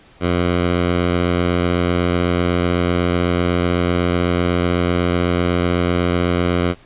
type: tone with vibrato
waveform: 10% pulse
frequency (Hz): 88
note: F2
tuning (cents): +14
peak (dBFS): -7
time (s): 0.2-6.75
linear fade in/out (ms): 50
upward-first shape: sine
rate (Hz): 14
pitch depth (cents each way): 11
effects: pink hiss -48 dBFS RMS until 6.85 s + resampled to 8000 Hz